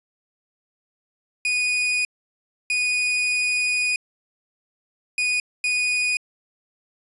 40% pulse tone bursts at uneven times, 2472 Hz, D#7, 12 cents flat, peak -19 dBFS, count 4, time 1.45-2.05 / 2.7-3.96 / 5.18-5.4 / 5.64-6.17 s, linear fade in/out 2 ms, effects resampled to 24000 Hz + 9-bit

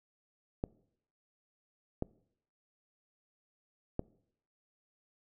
clicks, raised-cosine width 2 ms, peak -19 dBFS, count 3, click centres 0.639 / 2.024 / 3.994 s, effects noise-tail reverb RT60 0.7 s tail -23 dB re dry

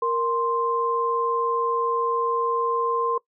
sine tone pair together, 466.2 / 1046.6 Hz, A#4 / C6, 0 / 0 cents, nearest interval octave + major second, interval 1400 cents, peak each -24 / -23 dBFS, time 0.02-3.18 s, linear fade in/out 5 ms, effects noise-tail reverb RT60 0.1 s tail -21 dB re dry

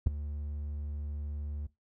triangle tone with ADSR envelope, 73.42 Hz, D2, in tune, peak -16 dBFS, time 0.06-1.67 s, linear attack 10 ms, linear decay 10 ms, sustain -17 dB, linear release 10 ms, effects noise-tail reverb RT60 0.2 s tail -19 dB re dry

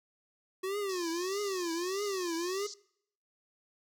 square tone with vibrato, 368.7 Hz, F#4, 6 cents flat, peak -33 dBFS, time 0.63-2.67 s, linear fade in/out 10 ms, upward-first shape triangle, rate 1.6 Hz, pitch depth 220 cents each way
pink band-pass noise, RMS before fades -45 dBFS, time 0.89-2.74 s, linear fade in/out 5 ms, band 4400 to 6700 Hz, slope 48 dB/octave
effects noise-tail reverb RT60 0.7 s tail -23 dB re dry

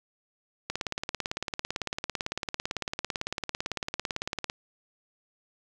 click train, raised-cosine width 0.2 ms, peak -13 dBFS, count 69, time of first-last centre 0.7-4.499 s, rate 17.9 Hz, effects none

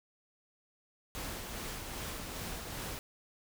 pink noise with tremolo, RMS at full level -40 dBFS, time 1.15-2.99 s, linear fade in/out 0 ms, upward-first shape sine, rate 2.5 Hz, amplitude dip 30%, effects none

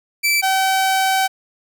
sawtooth tone pair in turn, 2323 / 765.9 Hz, D7 / G5, -20 / -40 cents, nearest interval octave + perfect fifth, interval 1920 cents, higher first, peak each -11 dBFS, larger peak neither, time 0.23-0.42 / 0.42-1.28 s, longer second, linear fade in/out 20 ms, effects none

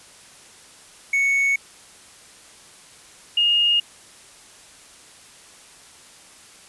triangle / sine tone pair in turn, 2217 / 2847 Hz, C#7 / F7, 0 / +33 cents, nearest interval major third, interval 433 cents, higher second, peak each -15 dBFS, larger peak neither, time 1.13-1.56 / 3.37-3.8 s, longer neither, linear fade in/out 5 ms, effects white hiss -47 dBFS RMS until 6.68 s + resampled to 24000 Hz

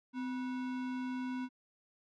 sine tone with sample-and-hold, 255.4 Hz, C4, 42 cents flat, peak -35 dBFS, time 0.13-1.49 s, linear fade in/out 50 ms, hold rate 1225 Hz, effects low-pass 3000 Hz 12 dB/octave

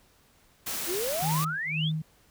white noise, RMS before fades -33 dBFS, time 0.66-1.45 s, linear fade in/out 10 ms
sine exponential sweep, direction up, 317.9 to 3685 Hz, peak -29 dBFS, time 0.86-1.92 s, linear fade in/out 50 ms
sine tone with tremolo, 156.8 Hz, D#3, 14 cents sharp, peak -25 dBFS, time 1.22-2.02 s, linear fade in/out 5 ms, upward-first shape sine, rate 1.9 Hz, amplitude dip 100%
effects pink hiss -62 dBFS RMS until 2.3 s

